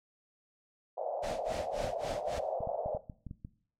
white band-pass noise, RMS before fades -36 dBFS, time 0.97-2.98 s, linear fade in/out 10 ms, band 540 to 700 Hz, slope 48 dB/octave
pink noise with tremolo, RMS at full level -40 dBFS, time 1.22-2.4 s, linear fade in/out 20 ms, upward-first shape sine, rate 3.7 Hz, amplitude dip 100%
clicks, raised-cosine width 5 ms, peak -30 dBFS, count 10, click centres 1.846 / 2.382 / 2.606 / 2.673 / 2.86 / 2.949 / 3.098 / 3.267 / 3.311 / 3.449 s
effects noise-tail reverb RT60 0.5 s tail -17 dB re dry + low-pass 7000 Hz 12 dB/octave

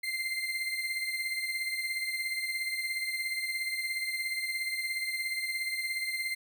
35% pulse beating tone pair, 2084 / 2101 Hz, C7 / C7, -7 / +7 cents, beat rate 17 Hz, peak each -31 / -36 dBFS, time 0.03-6.35 s, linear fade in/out 10 ms, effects none

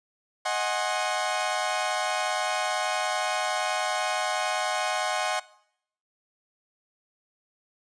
sawtooth chord, Ab dominant seventh, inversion second, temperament equal with one note detuned, 622.3 / 740 / 830.6 / 1065.4 Hz, Eb5 / Gb5 / Ab5 / C6, 0 / 0 / 0 / +31 cents, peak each -28 / -25 / -29 / -28 dBFS, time 0.45-5.4 s, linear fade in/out 10 ms, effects noise-tail reverb RT60 0.7 s tail -20 dB re dry + resampled to 22050 Hz

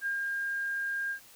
sine tone with ADSR envelope, 1609 Hz, G6, 45 cents sharp, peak -28 dBFS, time 0.01-1.2 s, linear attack 51 ms, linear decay 110 ms, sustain -2 dB, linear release 92 ms, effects white hiss -55 dBFS RMS until 1.35 s

